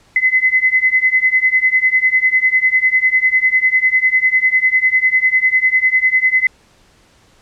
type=beating tone pair; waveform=sine; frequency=2029 / 2039 Hz; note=B6 / C7; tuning=+46 / -45 cents; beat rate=10 Hz; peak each=-14 / -13 dBFS; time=0.16-6.47 s; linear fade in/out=2 ms; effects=pink hiss -51 dBFS RMS until 7.41 s + low-pass 8000 Hz 12 dB/octave